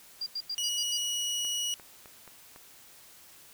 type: tone bursts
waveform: sine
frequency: 4785 Hz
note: D8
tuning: 32 cents sharp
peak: -31 dBFS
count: 6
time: 0.21-0.974 s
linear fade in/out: 5 ms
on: 54 ms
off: 88 ms
type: tone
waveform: 25% pulse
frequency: 2916 Hz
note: F#7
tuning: 26 cents flat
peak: -26 dBFS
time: 0.58-1.74 s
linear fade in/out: 0 ms
type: clicks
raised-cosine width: 0.5 ms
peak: -34 dBFS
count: 5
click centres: 1.449 / 1.798 / 2.058 / 2.277 / 2.561 s
effects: white hiss -54 dBFS RMS until 3.53 s